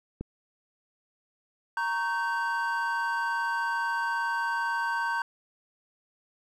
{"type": "click", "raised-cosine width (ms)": 3, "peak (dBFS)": -21, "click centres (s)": 0.21}
{"type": "chord", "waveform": "triangle", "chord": "G diminished", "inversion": "first", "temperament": "equal with one note detuned", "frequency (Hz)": [932.3, 1108.7, 1546.4], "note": ["Bb5", "Db6", "G6"], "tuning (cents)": [0, 0, -24], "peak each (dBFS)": [-28, -34, -28], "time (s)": [1.77, 5.22], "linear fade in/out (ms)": 2}
{"effects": []}